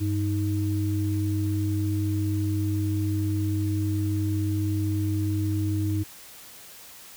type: tone pair together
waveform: sine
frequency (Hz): 98.8 / 313.7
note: G2 / D#4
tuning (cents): +14 / +14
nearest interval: octave + minor sixth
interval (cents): 2000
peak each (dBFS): -24 / -28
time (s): 0-6.04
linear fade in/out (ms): 20
effects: white hiss -46 dBFS RMS until 7.16 s